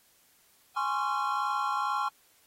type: chord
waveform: triangle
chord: Db major seventh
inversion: second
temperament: equal with one note detuned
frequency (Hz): 830.6 / 1046.5 / 1108.7 / 1369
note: Ab5 / C6 / Db6 / F6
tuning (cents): 0 / 0 / 0 / -35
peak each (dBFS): -31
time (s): 0.76-2.09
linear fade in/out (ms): 10
effects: white hiss -64 dBFS RMS until 2.46 s + AAC 48 kbps